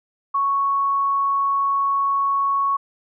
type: tone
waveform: sine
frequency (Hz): 1108.7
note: C#6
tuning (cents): 0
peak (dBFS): -17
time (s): 0.34-2.77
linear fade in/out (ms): 10
effects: none